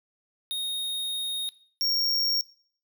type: tone pair in turn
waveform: square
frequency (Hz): 3719 / 5543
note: A#7 / F8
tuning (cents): -5 / -14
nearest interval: perfect fifth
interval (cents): 691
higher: second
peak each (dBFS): -28 / -24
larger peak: second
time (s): 0.51-1.49 / 1.81-2.41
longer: first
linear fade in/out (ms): 0
effects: noise-tail reverb RT60 0.5 s tail -19 dB re dry